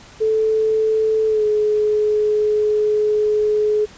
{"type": "tone with pitch glide", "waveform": "sine", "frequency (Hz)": [437.6, 423.7], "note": ["A4", "G#4"], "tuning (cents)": [-9, 35], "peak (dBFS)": -14, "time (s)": [0.2, 3.86], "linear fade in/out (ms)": 20, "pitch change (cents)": -56, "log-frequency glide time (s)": [1.27, 1.45], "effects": ["pink hiss -43 dBFS RMS until 3.97 s", "resampled to 16000 Hz"]}